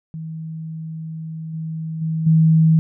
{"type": "tone with level steps", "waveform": "sine", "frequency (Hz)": 160.2, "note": "E3", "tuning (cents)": -49, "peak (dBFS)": [-27, -24, -19, -10], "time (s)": [0.14, 2.79], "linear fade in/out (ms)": 0, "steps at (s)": [1.53, 2.01, 2.26], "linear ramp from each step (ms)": 10, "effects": []}